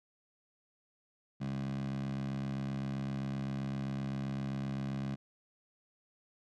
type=tone with high-pass filter; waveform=15% pulse; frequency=67.7 Hz; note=C#2; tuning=40 cents flat; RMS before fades=-37 dBFS; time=1.4-5.16 s; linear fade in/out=20 ms; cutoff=160 Hz; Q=5; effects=low-pass 5000 Hz 12 dB/octave